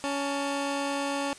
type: tone pair together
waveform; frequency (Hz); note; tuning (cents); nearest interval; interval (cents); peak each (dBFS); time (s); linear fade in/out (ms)
15% pulse; 280 / 888.9; C#4 / A5; +18 / +17; octave + minor sixth; 1999; -22 / -31; 0.04-1.33; 0
effects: white hiss -48 dBFS RMS until 1.38 s + resampled to 22050 Hz